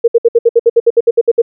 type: tone bursts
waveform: sine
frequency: 466.2 Hz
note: A#4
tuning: in tune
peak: -3 dBFS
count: 14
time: 0.04-1.419 s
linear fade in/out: 10 ms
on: 40 ms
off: 63 ms
effects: none